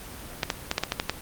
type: clicks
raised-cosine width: 0.2 ms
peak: -6 dBFS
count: 8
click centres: 0.432 / 0.502 / 0.714 / 0.781 / 0.836 / 0.921 / 0.999 / 1.096 s
effects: pink hiss -41 dBFS RMS until 1.21 s + Opus 24 kbps